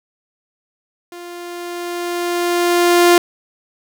sawtooth tone with level ramp, 349.2 Hz, F4, in tune, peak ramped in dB -28 to -3 dBFS, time 1.12-3.18 s, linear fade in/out 2 ms, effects none

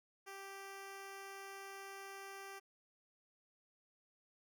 10% pulse tone, 391.8 Hz, G4, 1 cent flat, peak -40 dBFS, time 0.26-2.6 s, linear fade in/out 20 ms, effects none

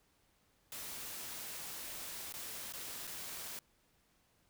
white noise with dropouts, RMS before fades -45 dBFS, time 0.72-3.59 s, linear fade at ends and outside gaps 1 ms, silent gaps 2.324-2.339 / 2.724-2.736 / 3.07-3.075 s, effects pink hiss -73 dBFS RMS until 4.49 s

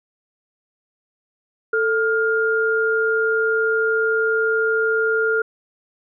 sine tone pair together, 443.7 / 1410 Hz, A4 / F6, +14 / +16 cents, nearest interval octave + minor sixth, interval 2002 cents, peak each -19 dBFS, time 1.73-5.42 s, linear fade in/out 5 ms, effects none

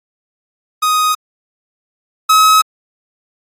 45% pulse tone pair in turn, 1250 / 1278.5 Hz, D#6 / D#6, +8 / +47 cents, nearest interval unison, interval 39 cents, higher second, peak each -11 / -6 dBFS, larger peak second, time 0.82-1.15 / 2.29-2.62 s, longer neither, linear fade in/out 10 ms, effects AAC 48 kbps

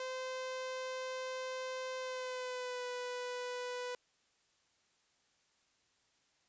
sawtooth tone with pitch glide, 516 to 494.7 Hz, C5 to B4, -24 to +3 cents, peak -35 dBFS, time 0-3.95 s, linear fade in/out 2 ms, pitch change -73 cents, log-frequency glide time 1.99-2.85 s, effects white hiss -74 dBFS RMS until 6.48 s + resampled to 16000 Hz

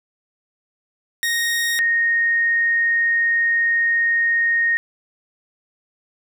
sawtooth / sine tone pair in turn, 1864.7 / 1857.3 Hz, A#6 / A#6, 0 / -7 cents, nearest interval unison, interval 7 cents, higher first, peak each -15 dBFS, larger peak neither, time 1.23-1.79 / 1.79-4.77 s, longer second, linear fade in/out 0 ms, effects none

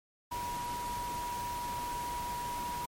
sine tone in noise, 966 Hz, B5, 39 cents flat, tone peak -35 dBFS, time 0.31-2.86 s, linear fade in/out 10 ms, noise pink, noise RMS -43 dBFS, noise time 0.31-2.86 s, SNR +5 dB, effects MP3 64 kbps

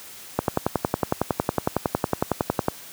click train, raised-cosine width 1 ms, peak -5 dBFS, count 26, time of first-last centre 0.39-2.684 s, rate 10.9 Hz, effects white hiss -42 dBFS RMS until 2.92 s + high-pass 80 Hz 12 dB/octave

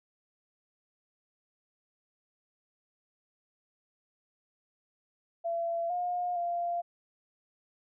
sine tone with pitch steps, 676 / 713 / 693 Hz, E5 / F5 / F5, +43 / +36 / -14 cents, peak -29 dBFS, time 5.44-6.82 s, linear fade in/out 20 ms, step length 460 ms, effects none

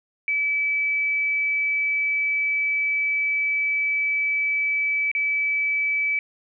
sine tone with dropouts, 2300 Hz, D7, 37 cents flat, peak -20 dBFS, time 0.28-6.19 s, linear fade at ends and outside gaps 1 ms, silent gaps 5.115-5.15 s, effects none

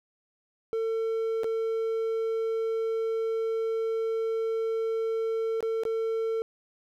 triangle tone with dropouts, 450 Hz, A4, 39 cents sharp, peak -24 dBFS, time 0.73-6.42 s, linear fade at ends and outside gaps 0 ms, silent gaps 1.434-1.443 / 5.606-5.627 / 5.835-5.852 s, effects none

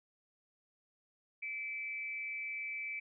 sine tone with amplitude modulation, 2315 Hz, D7, 25 cents flat, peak -35 dBFS, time 1.42-3 s, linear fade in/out 10 ms, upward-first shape sine, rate 227 Hz, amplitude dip 60%, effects none

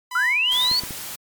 sawtooth tone with tremolo, 998 Hz, B5, 18 cents sharp, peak -23 dBFS, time 0.11-0.86 s, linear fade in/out 5 ms, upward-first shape sine, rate 2.4 Hz, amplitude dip 80%
sine linear sweep, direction up, 1318.5 to 4586 Hz, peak -17 dBFS, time 0.15-0.8 s, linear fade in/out 5 ms
white noise, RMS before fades -33 dBFS, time 0.51-1.16 s, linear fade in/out 10 ms
clicks, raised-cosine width 3 ms, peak -21 dBFS, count 3, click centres 0.714 / 0.836 / 0.908 s
effects MP3 96 kbps

